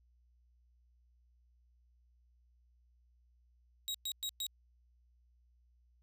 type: tone bursts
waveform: sawtooth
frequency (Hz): 3814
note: A#7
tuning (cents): +39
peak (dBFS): -33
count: 4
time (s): 3.88-4.466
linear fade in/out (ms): 0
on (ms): 64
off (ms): 110
effects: added 60 Hz sine -66 dBFS peak until 6.02 s